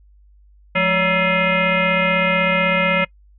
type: tone with frequency modulation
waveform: sine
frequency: 1333 Hz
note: E6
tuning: 19 cents sharp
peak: -14 dBFS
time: 0.75-3.05 s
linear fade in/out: 10 ms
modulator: 386 Hz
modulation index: 3.3
effects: noise-tail reverb RT60 0.1 s tail -24 dB re dry + added 50 Hz sine -47 dBFS peak until 3.38 s